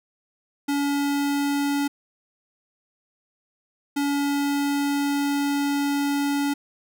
square tone pair in turn, 284.2 / 284.2 Hz, C#4 / C#4, +43 / +43 cents, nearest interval unison, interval 0 cents, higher neither, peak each -22 dBFS, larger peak neither, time 0.68-1.88 / 3.96-6.54 s, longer second, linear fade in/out 10 ms, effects none

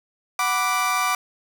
30% pulse chord, B minor, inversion second, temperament equal, 740 / 987.8 / 1174.7 Hz, F#5 / B5 / D6, 0 / 0 / 0 cents, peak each -24 / -25 / -19 dBFS, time 0.39-1.15 s, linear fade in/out 2 ms, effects none

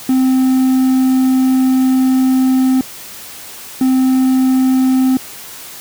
triangle tone bursts at uneven times, 260 Hz, C4, 11 cents flat, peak -7 dBFS, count 2, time 0.09-2.81 / 3.81-5.17 s, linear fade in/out 2 ms, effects white hiss -32 dBFS RMS until 5.8 s + high-pass 60 Hz 12 dB/octave

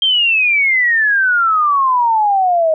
sine exponential sweep, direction down, 3200 to 622.3 Hz, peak -10 dBFS, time 0.02-2.74 s, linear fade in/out 2 ms, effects none

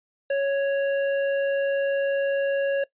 sine tone with tanh clipping, 554.4 Hz, C#5, in tune, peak -23 dBFS, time 0.3-2.84 s, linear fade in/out 5 ms, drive 15 dB, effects noise-tail reverb RT60 0.1 s tail -20 dB re dry + resampled to 8000 Hz

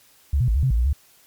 sine tone with pitch steps, 70.5 / 123.2 / 55 / 71.1 / 131.4 / 56.1 / 60.4 / 71 Hz, C#2 / B2 / A1 / C#2 / C3 / A1 / B1 / C#2, +30 / -4 / 0 / +45 / +8 / +34 / -38 / +42 cents, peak -16 dBFS, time 0.33-0.93 s, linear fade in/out 5 ms, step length 75 ms, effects white hiss -55 dBFS RMS until 1.26 s + MP3 96 kbps

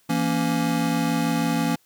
square chord, A# diminished, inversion second, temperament just, 167.82 / 233.1 / 279.7 Hz, E3 / A#3 / C#4, +31 / 0 / +16 cents, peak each -26 dBFS, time 0.09-1.76 s, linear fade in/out 10 ms, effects white hiss -62 dBFS RMS until 1.85 s

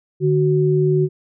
sine tone pair together, 149.82 / 371.8 Hz, D3 / F#4, +35 / +8 cents, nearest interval octave + major third, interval 1573 cents, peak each -16 dBFS, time 0.2-1.09 s, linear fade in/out 50 ms, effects none

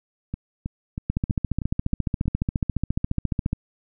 two click trains, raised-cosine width 5 ms, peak -16 / -10 dBFS, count 7 / 36, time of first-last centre 0.34-2.257 / 1.1-3.531 s, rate 3.13 / 14.4 Hz, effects none

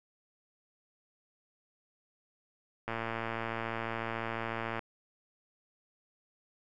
click train, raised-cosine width 0.5 ms, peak -20 dBFS, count 219, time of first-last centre 2.88-4.792 s, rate 114 Hz, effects none

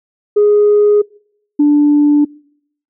sine tone pair in turn, 415.3 / 293.4 Hz, G#4 / D4, 0 / -2 cents, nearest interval tritone, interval 602 cents, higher first, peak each -5 dBFS, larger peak neither, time 0.36-1.02 / 1.59-2.25 s, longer neither, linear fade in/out 10 ms, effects noise-tail reverb RT60 0.7 s tail -26 dB re dry + tanh soft clip ceiling -3 dBFS

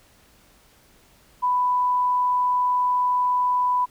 sine tone, 993 Hz, B5, 9 cents sharp, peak -18 dBFS, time 1.42-3.86 s, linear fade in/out 20 ms, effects pink hiss -56 dBFS RMS until 3.9 s

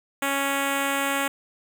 5% pulse tone with notch filter, 277.2 Hz, C#4, in tune, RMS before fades -25 dBFS, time 0.22-1.28 s, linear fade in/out 5 ms, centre 4300 Hz, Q 1.3, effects none

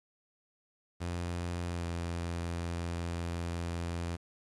sawtooth tone with pitch glide, 87 to 85.41 Hz, F2 to F2, -6 to -38 cents, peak -30 dBFS, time 1-4.17 s, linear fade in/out 20 ms, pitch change -32 cents, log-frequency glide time 1.69-1.84 s, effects resampled to 24000 Hz + 10-bit

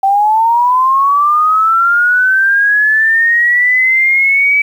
sine linear sweep, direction up, 770 to 2298 Hz, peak -7 dBFS, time 0.03-4.62 s, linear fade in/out 5 ms, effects 7-bit

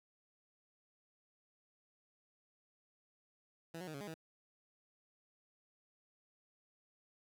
15% pulse tone with pitch steps, 165.3 / 183.1 / 155.6 / 139.2 / 206 / 160.7 Hz, E3 / F#3 / D#3 / C#3 / G#3 / E3, +5 / -18 / 0 / +8 / -14 / -44 cents, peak -38 dBFS, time 3.74-4.142 s, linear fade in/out 5 ms, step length 67 ms, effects none

